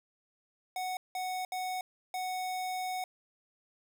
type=tone bursts at uneven times; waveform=square; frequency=740 Hz; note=F#5; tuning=in tune; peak=-34 dBFS; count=4; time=0.76-0.97 / 1.15-1.45 / 1.52-1.81 / 2.14-3.04 s; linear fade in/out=2 ms; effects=none